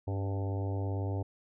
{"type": "harmonic tone with a mistuned harmonic", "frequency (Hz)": 98, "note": "G2", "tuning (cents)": 0, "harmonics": [1, 3, 4, 5, 6, 7, 8, 9], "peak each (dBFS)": [-31, -41, -43, -45, -47, -48, -49, -50], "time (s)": [0.07, 1.23], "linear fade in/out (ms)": 10, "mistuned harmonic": 3, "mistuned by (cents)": -50, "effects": []}